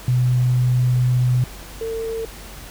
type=tone pair in turn; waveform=sine; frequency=125 / 451.4 Hz; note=B2 / A4; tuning=+21 / +44 cents; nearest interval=octave + minor seventh; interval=2223 cents; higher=second; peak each=-14 / -23 dBFS; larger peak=first; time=0.08-1.44 / 1.81-2.25 s; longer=first; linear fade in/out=2 ms; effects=added 48 Hz sine -38 dBFS peak until 2.7 s + pink hiss -39 dBFS RMS until 2.7 s

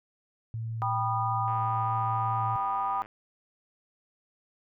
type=tone; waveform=sine; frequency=113.1 Hz; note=A2; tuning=48 cents sharp; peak=-31 dBFS; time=0.54-2.56 s; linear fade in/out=0 ms
type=chord; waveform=sine; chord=G augmented; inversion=none; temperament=just; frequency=784 / 980 / 1225 Hz; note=G5 / B5 / D#6; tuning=0 / -14 / -27 cents; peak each=-31 dBFS; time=0.82-3.02 s; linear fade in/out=0 ms
type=click train; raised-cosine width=0.5 ms; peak=-32 dBFS; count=170; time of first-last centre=1.48-3.059 s; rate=107 Hz
effects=none

